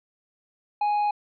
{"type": "tone", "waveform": "triangle", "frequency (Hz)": 830.6, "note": "G#5", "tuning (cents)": 0, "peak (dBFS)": -19, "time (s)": [0.81, 1.11], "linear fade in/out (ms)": 5, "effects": ["resampled to 11025 Hz"]}